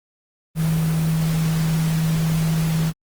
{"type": "tone in noise", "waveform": "sine", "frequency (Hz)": 160.7, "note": "E3", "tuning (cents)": -44, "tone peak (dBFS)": -17, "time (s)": [0.55, 2.93], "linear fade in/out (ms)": 50, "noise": "pink", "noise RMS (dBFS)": -31, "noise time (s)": [0.55, 2.93], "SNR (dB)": 11, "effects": ["Opus 24 kbps"]}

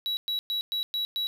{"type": "tone bursts", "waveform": "triangle", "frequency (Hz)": 3900, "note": "B7", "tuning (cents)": -23, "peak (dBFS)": -25, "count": 6, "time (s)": [0.06, 1.27], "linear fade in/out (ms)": 0, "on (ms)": 110, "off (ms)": 110, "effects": []}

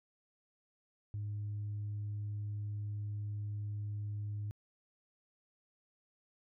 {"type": "tone", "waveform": "sine", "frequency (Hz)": 103.83, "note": "G#2", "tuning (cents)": 0, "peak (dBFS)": -35, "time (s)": [1.14, 4.51], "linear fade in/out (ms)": 0, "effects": ["tanh soft clip ceiling -34 dBFS"]}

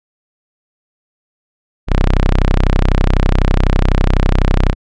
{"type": "tone", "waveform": "sawtooth", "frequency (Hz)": 32, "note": "C1", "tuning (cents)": -38, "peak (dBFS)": -5, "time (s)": [1.87, 4.75], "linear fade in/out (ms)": 50, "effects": ["low-pass 4000 Hz 12 dB/octave"]}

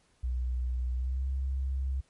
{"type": "tone with pitch glide", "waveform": "sine", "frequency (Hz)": [62, 66.45], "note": ["B1", "C2"], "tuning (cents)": [7, 27], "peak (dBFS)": -28, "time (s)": [0.23, 2.01], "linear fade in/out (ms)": 10, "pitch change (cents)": 120, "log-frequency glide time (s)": [0.93, 1.27], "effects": ["pink hiss -68 dBFS RMS until 2.09 s", "MP3 48 kbps"]}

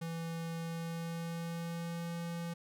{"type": "tone with pitch glide", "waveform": "square", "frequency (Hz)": [165.7, 169.48], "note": ["E3", "E3"], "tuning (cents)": [9, 48], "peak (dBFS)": -38, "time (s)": [0.01, 2.54], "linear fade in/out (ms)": 10, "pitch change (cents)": 39, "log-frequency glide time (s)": [0.59, 2.16], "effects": []}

